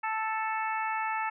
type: harmonic tone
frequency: 440 Hz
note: A4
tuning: in tune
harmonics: 2 / 3 / 4 / 5 / 6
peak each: -31 / -35 / -37 / -39 / -41 dBFS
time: 0.03-1.3 s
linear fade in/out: 10 ms
effects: none